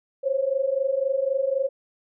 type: tone pair together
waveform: sine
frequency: 523.3 / 547.2 Hz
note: C5 / C#5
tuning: 0 / -23 cents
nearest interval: minor second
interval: 77 cents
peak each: -25 / -23 dBFS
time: 0.23-1.69 s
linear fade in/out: 20 ms
effects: none